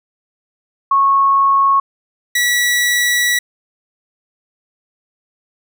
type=tone pair in turn; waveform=sine / sawtooth; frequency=1099 / 1943.2 Hz; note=C#6 / B6; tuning=-15 / -29 cents; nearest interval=minor seventh; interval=986 cents; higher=second; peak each=-9 dBFS; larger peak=neither; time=0.91-1.8 / 2.35-3.39 s; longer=second; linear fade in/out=5 ms; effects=none